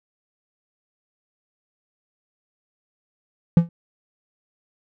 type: tone with exponential decay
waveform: triangle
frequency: 169.1 Hz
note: E3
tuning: 44 cents sharp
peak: -4 dBFS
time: 3.57-3.69 s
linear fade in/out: 2 ms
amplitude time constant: 26 ms
effects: none